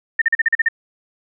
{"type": "tone bursts", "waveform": "sine", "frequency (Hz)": 1818, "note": "A#6", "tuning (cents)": -44, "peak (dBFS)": -11, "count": 8, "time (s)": [0.19, 0.686], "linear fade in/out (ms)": 5, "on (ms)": 27, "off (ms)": 40, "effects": []}